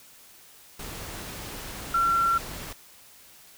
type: tone in noise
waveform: sine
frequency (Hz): 1361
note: F6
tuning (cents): -45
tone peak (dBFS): -20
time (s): 1.94-2.38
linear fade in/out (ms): 5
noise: pink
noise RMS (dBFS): -38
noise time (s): 0.79-2.73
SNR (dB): +15
effects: white hiss -52 dBFS RMS until 3.57 s